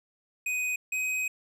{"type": "tone pair in turn", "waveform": "square", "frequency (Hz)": [2500, 2519], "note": ["D#7", "D#7"], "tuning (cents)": [8, 21], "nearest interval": "unison", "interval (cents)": 13, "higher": "second", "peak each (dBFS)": -28, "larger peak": "neither", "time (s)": [[0.46, 0.76], [0.92, 1.28]], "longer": "second", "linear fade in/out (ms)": 5, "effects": ["low-pass 12000 Hz 12 dB/octave"]}